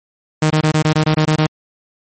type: tone bursts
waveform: sawtooth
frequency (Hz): 155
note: D#3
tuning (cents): -6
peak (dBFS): -7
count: 10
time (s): 0.42-1.466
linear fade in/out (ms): 5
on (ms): 83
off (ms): 24
effects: MP3 32 kbps